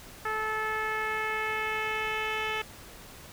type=tone with low-pass filter sweep; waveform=10% pulse; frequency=434.5 Hz; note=A4; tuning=22 cents flat; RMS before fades=-31 dBFS; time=0.25-2.62 s; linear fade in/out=5 ms; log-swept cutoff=1600 to 3100 Hz; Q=2; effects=pink hiss -48 dBFS RMS until 3.32 s